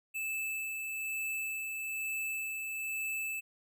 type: tone with tremolo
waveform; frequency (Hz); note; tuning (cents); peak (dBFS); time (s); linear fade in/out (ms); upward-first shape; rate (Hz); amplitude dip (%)
square; 2627; E7; -7; -34; 0.14-3.41; 20; sine; 1.1; 30
effects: none